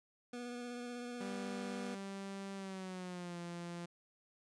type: tone with vibrato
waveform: 25% pulse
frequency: 243 Hz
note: B3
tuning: 28 cents flat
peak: -39 dBFS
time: 0.33-1.95 s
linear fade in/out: 5 ms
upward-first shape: sine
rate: 16 Hz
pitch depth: 16 cents each way
type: tone with pitch glide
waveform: sawtooth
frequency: 196 to 172.61 Hz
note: G3 to F3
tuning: 0 to -20 cents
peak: -39 dBFS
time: 1.2-3.86 s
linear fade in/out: 10 ms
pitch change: -220 cents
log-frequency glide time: 2.55-3.38 s
effects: resampled to 22050 Hz

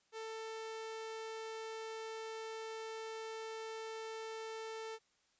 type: tone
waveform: sawtooth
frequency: 444.4 Hz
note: A4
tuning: 17 cents sharp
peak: -39 dBFS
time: 0.12-4.99 s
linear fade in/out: 50 ms
effects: white hiss -75 dBFS RMS until 5.39 s + resampled to 16000 Hz

